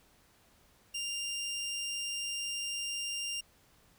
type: tone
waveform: 20% pulse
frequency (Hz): 2794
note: F7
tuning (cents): 0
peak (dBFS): -30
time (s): 0.94-3.41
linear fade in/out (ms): 10
effects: pink hiss -65 dBFS RMS until 3.98 s